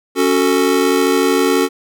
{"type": "chord", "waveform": "square", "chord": "F# minor", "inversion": "second", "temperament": "just", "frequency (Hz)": [277.5, 370, 444], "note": ["C#4", "F#4", "A4"], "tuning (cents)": [2, 0, 16], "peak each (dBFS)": -17, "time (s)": [0.15, 1.69], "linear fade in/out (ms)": 50, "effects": []}